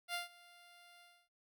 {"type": "tone with ADSR envelope", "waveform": "10% pulse", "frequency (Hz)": 698.5, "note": "F5", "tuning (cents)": 0, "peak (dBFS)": -28, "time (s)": [0.08, 1.29], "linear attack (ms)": 61, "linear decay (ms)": 140, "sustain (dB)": -23, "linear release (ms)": 280, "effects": []}